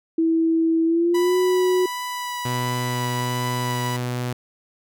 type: tone with pitch glide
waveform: sine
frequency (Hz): 326.7 to 366.7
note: E4 to F#4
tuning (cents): -15 to -15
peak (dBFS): -16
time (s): 0.18-1.86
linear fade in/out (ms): 5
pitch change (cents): +200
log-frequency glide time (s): 0.85-1.37
type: tone with vibrato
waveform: sawtooth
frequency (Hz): 986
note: B5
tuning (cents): -3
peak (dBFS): -23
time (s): 1.14-3.97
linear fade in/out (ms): 10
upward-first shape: triangle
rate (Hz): 1.4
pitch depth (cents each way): 11
type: tone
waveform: sawtooth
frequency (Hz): 123.47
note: B2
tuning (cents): 0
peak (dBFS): -20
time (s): 2.45-4.33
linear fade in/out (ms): 5
effects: none